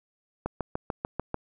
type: click train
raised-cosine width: 1 ms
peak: -15 dBFS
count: 7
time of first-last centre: 0.46-1.344 s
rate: 6.79 Hz
effects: none